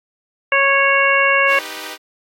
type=harmonic tone; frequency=552 Hz; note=C#5; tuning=7 cents flat; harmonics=1 / 2 / 3 / 4 / 5; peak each=-19 / -18 / -17 / -17 / -19 dBFS; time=0.52-1.59 s; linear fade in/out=2 ms
type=chord; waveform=5% pulse; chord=Eb augmented; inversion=none; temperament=equal; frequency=311.1 / 392 / 493.9 Hz; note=Eb4 / G4 / B4; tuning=0 / 0 / 0 cents; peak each=-21 dBFS; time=1.47-1.98 s; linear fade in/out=50 ms
effects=AAC 64 kbps